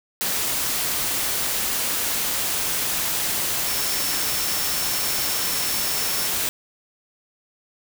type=tone in noise; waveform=sine; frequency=5410 Hz; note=E8; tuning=44 cents sharp; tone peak=-31 dBFS; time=3.67-6.27 s; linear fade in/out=0 ms; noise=white; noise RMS=-24 dBFS; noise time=0.21-6.49 s; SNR=-10 dB; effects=none